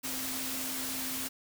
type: tone in noise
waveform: sine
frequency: 261.6 Hz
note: C4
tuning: in tune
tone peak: -42 dBFS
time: 0.03-1.29 s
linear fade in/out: 20 ms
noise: white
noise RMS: -36 dBFS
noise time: 0.03-1.29 s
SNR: -9 dB
effects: none